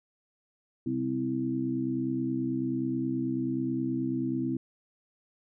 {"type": "harmonic tone with a mistuned harmonic", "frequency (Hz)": 65.3, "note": "C2", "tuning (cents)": -3, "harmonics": [2, 3, 4, 5], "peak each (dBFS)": [-36, -40, -30, -32], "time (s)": [0.86, 4.57], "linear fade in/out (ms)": 5, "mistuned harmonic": 4, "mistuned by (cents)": -27, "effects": []}